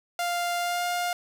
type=tone with pitch glide; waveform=sawtooth; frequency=698.5 to 706.6 Hz; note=F5 to F5; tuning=0 to +20 cents; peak=-22 dBFS; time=0.19-1.13 s; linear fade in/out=2 ms; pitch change=+20 cents; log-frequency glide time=0.59-0.85 s; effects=none